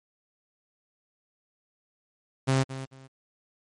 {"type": "tone with echo", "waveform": "sawtooth", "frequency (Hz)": 133.1, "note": "C3", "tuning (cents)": 30, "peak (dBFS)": -17, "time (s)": [2.47, 2.64], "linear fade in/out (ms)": 20, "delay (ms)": 220, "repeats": 2, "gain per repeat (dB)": -13, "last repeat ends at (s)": 3.08, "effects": ["MP3 48 kbps"]}